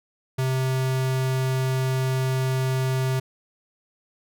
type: tone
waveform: square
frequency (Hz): 130.81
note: C3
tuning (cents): 0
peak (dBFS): -22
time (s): 0.38-3.2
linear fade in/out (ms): 10
effects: none